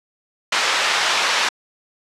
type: band-pass noise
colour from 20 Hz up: pink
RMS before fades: -19 dBFS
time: 0.52-1.49 s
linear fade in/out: 5 ms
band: 1000 to 5300 Hz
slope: 12 dB/octave
effects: low-pass 9000 Hz 12 dB/octave